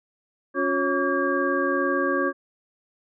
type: tone cluster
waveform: sine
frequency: 278.4 / 360.6 / 550 / 1143 / 1616 Hz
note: C#4 / F#4 / C#5 / D6 / G#6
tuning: +8 / -45 / -14 / -47 / -48 cents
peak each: -27 dBFS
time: 0.54-2.33 s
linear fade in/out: 50 ms
effects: none